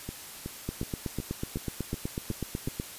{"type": "two click trains", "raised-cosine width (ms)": 3, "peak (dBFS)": [-18, -22], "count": [18, 8], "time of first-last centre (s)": [[0.69, 2.799], [0.09, 2.683]], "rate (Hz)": [8.06, 2.7], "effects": ["white hiss -44 dBFS RMS until 2.98 s", "resampled to 32000 Hz"]}